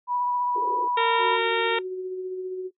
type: tone with vibrato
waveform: sine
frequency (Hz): 980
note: B5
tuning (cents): -14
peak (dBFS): -23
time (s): 0.07-1.39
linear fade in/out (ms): 50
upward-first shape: sine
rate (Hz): 15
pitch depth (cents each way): 15
type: band-pass noise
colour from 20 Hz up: white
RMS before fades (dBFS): -35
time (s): 0.55-0.88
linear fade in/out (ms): 5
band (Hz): 340 to 490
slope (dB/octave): 96
type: harmonic tone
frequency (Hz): 460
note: A#4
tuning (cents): -23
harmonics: 1 / 2 / 3 / 4 / 5 / 6 / 7 / 8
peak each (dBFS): -25 / -28 / -30 / -31 / -32 / -33 / -33 / -34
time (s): 0.97-1.79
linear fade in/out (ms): 5
type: tone with tremolo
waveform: sine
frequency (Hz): 370.9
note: F#4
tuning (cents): +4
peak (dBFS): -27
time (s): 1.18-2.71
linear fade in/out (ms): 50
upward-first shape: sine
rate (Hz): 15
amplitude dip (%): 30
effects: noise-tail reverb RT60 0.1 s tail -20 dB re dry